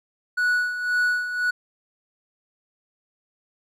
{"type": "tone with tremolo", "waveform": "triangle", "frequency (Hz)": 1471, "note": "F#6", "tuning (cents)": -11, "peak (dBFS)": -16, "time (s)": [0.37, 1.51], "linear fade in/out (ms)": 10, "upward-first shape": "sine", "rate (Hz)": 1.9, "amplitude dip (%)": 65, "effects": []}